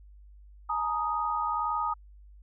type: chord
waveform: sine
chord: Ab suspended second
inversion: none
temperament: equal with one note detuned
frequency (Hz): 850.5 / 932.3 / 1244.5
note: Ab5 / Bb5 / Eb6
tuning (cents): +41 / 0 / 0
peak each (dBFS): -34 / -32 / -29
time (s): 0.69-1.94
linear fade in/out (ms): 10
effects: added 50 Hz sine -49 dBFS peak until 2.42 s